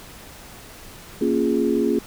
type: chord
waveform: sine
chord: Bb minor seventh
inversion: none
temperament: equal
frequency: 233.1 / 277.2 / 349.2 / 415.3 Hz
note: Bb3 / Db4 / F4 / Ab4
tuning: 0 / 0 / 0 / 0 cents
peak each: -23 dBFS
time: 1.21-1.99 s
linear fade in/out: 5 ms
effects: pink hiss -42 dBFS RMS until 2.06 s